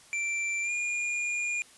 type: tone with pitch glide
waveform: square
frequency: 2349 to 2423 Hz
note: D7 to D#7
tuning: 0 to -47 cents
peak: -29 dBFS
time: 0.13-1.62 s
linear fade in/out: 0 ms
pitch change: +53 cents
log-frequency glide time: 0.62-0.71 s
effects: white hiss -55 dBFS RMS until 1.77 s + resampled to 24000 Hz